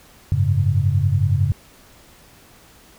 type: chord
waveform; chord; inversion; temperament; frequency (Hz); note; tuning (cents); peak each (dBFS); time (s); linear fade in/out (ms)
sine; F# suspended second; none; equal with one note detuned; 92.98 / 103.83 / 138.59; F#2 / G#2 / C#3; +9 / 0 / 0; -19 / -19 / -20; 0.32-1.52; 0
effects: pink hiss -49 dBFS RMS until 2.98 s